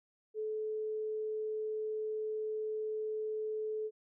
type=tone; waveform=sine; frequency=432.2 Hz; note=A4; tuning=31 cents flat; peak=-34 dBFS; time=0.34-3.91 s; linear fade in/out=50 ms; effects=none